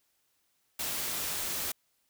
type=noise; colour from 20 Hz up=white; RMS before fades=-34 dBFS; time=0.79-1.72 s; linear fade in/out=5 ms; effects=white hiss -74 dBFS RMS until 2.09 s